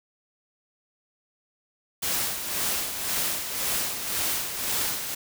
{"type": "noise with tremolo", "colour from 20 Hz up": "white", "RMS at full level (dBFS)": -26, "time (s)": [2.02, 5.15], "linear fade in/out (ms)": 10, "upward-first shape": "sine", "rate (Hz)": 1.9, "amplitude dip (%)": 55, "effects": []}